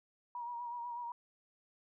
sine tone with vibrato, 956 Hz, A#5, 43 cents sharp, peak -39 dBFS, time 0.35-1.12 s, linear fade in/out 2 ms, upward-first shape sine, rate 8.1 Hz, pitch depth 38 cents each way, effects none

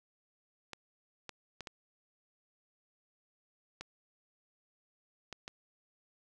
clicks, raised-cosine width 0.2 ms, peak -25 dBFS, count 7, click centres 0.733 / 1.293 / 1.607 / 1.672 / 3.81 / 5.327 / 5.479 s, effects none

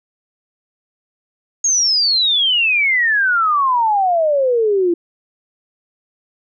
sine exponential sweep, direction down, 6645 to 335.5 Hz, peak -12 dBFS, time 1.64-4.94 s, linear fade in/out 5 ms, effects none

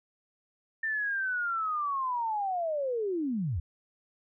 sine linear sweep, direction down, 1800 to 69.3 Hz, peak -28 dBFS, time 0.83-3.6 s, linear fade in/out 5 ms, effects none

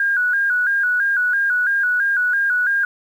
sine tone with vibrato, 1540 Hz, G6, 31 cents flat, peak -15 dBFS, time 0-2.85 s, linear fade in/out 2 ms, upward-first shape square, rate 3 Hz, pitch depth 79 cents each way, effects 8-bit

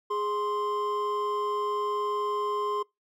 triangle tone pair together, 415.3 / 1046.5 Hz, G#4 / C6, 0 / 0 cents, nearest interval octave + major third, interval 1600 cents, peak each -28 / -27 dBFS, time 0.1-2.83 s, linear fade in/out 10 ms, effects noise-tail reverb RT60 0.2 s tail -25 dB re dry

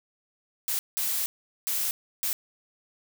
blue noise bursts at uneven times, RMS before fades -28 dBFS, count 4, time 0.68-0.79 / 0.97-1.26 / 1.67-1.91 / 2.23-2.33 s, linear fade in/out 0 ms, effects none

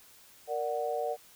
sine chord, Bb augmented, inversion none, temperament equal, 466.2 / 587.3 / 740 Hz, Bb4 / D5 / F#5, 0 / 0 / 0 cents, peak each -34 dBFS, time 0.47-1.17 s, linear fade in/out 50 ms, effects white hiss -57 dBFS RMS until 1.35 s

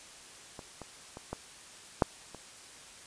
clicks, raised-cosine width 1 ms, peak -28 / -28 / -28 / -21 / -8 / -30 dBFS, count 6, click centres 0.592 / 0.817 / 1.171 / 1.33 / 2.022 / 2.347 s, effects white hiss -51 dBFS RMS until 3.06 s + resampled to 22050 Hz

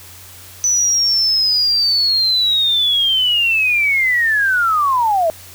sine linear sweep, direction down, 6000 to 622.3 Hz, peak -12 dBFS, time 0.64-5.3 s, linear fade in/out 0 ms, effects added 91 Hz sine -43 dBFS peak until 5.54 s + white hiss -39 dBFS RMS until 5.54 s

